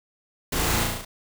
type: noise with echo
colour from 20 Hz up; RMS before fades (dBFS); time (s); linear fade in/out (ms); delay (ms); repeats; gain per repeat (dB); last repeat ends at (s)
pink; -27; 0.52-0.84; 5; 35; 6; -2; 1.05
effects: none